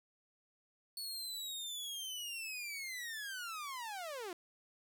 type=linear sweep; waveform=sawtooth; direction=down; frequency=4435 to 330 Hz; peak=-38 dBFS; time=0.97-4.33 s; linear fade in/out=2 ms; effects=none